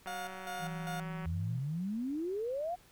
click train, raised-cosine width 0.5 ms, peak -31 dBFS, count 226, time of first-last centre 0.06-1.257 s, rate 188 Hz
30% pulse tone with tremolo, 716 Hz, F5, 43 cents sharp, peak -36 dBFS, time 0.07-1 s, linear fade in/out 2 ms, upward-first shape square, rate 2.5 Hz, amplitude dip 70%
sine tone, 164.81 Hz, E3, in tune, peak -38 dBFS, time 0.59-1.61 s, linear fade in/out 50 ms
sine exponential sweep, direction up, 78.3 to 736 Hz, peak -33 dBFS, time 1.25-2.76 s, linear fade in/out 20 ms
effects pink hiss -62 dBFS RMS until 2.91 s

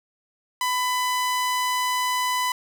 sawtooth tone, 1000 Hz, B5, 21 cents sharp, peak -18 dBFS, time 0.61-2.52 s, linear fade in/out 2 ms, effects none

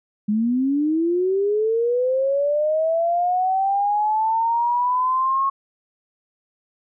sine linear sweep, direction up, 204.4 to 1095 Hz, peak -17 dBFS, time 0.28-5.5 s, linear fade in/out 10 ms, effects none

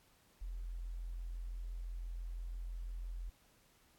sine tone, 42.95 Hz, F1, 28 cents flat, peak -40 dBFS, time 0.41-3.3 s, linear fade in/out 10 ms, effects pink hiss -69 dBFS RMS until 3.98 s + AAC 64 kbps

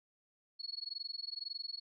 sine tone with amplitude modulation, 4356 Hz, C#8, 31 cents flat, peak -36 dBFS, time 0.59-1.8 s, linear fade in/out 20 ms, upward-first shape sine, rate 21.9 Hz, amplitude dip 100%, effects none

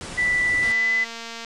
pink low-pass noise, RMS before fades -35 dBFS, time 0.01-0.72 s, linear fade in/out 0 ms, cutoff 10000 Hz, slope 96 dB/octave
sine tone with pitch glide, 1975.5 to 2008 Hz, B6 to B6, 0 to +28 cents, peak -18 dBFS, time 0.17-1.05 s, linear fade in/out 20 ms, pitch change +28 cents, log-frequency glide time 0.54-0.93 s
click train, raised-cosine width 0.2 ms, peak -18 dBFS, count 189, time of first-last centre 0.63-1.447 s, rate 230 Hz
effects none

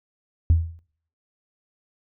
sine tone with exponential decay, 82.41 Hz, E2, in tune, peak -9 dBFS, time 0.5-0.79 s, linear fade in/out 0 ms, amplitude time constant 63 ms, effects noise-tail reverb RT60 0.6 s tail -21 dB re dry + tanh soft clip ceiling -9 dBFS

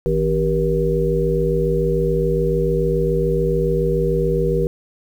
harmonic tone with a mistuned harmonic, 52.8 Hz, G#1, 29 cents sharp, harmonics 1 / 3 / 5 / 7 / 9, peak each -23 / -21 / -31 / -21 / -20 dBFS, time 0.06-4.67 s, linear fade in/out 0 ms, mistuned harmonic 7, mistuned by +85 cents, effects 8-bit

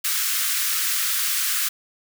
white high-pass noise, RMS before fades -23 dBFS, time 0.04-1.69 s, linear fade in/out 10 ms, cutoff 1200 Hz, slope 48 dB/octave, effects none

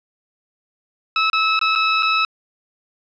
20% pulse tone with dropouts, 1300 Hz, E6, 24 cents flat, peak -10 dBFS, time 1.16-2.25 s, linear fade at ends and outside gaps 2 ms, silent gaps 1.3-1.331 / 1.592-1.613 / 1.753-1.758 / 2.025-2.029 s, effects resampled to 16000 Hz + 8-bit

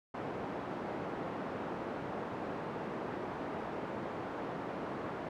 pink band-pass noise, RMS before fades -40 dBFS, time 0.14-5.29 s, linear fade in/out 5 ms, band 210 to 1100 Hz, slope 12 dB/octave, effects none

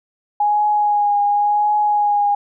sine tone with vibrato, 828 Hz, G#5, 5 cents flat, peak -13 dBFS, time 0.4-2.35 s, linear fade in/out 5 ms, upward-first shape triangle, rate 0.92 Hz, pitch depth 25 cents each way, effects none

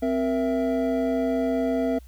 triangle tone cluster, 261.1 / 468.3 / 664 Hz, C4 / A#4 / E5, -3 / +8 / +12 cents, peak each -22 / -26 / -25 dBFS, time 0.02-1.99 s, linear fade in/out 10 ms, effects added 61 Hz sine -43 dBFS peak until 2.07 s + white hiss -60 dBFS RMS until 2.07 s

